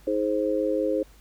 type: harmonic tone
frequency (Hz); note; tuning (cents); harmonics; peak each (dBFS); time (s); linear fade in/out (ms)
105.4; G#2; +26; 3 / 4 / 5; -27 / -28 / -25; 0.07-1.03; 5
effects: added 50 Hz sine -51 dBFS peak until 1.2 s + pink hiss -57 dBFS RMS until 1.2 s